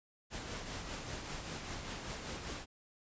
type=noise with tremolo; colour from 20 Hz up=pink; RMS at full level=-41 dBFS; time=0.3-2.66 s; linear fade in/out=50 ms; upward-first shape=triangle; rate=5.1 Hz; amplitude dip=45%; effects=resampled to 16000 Hz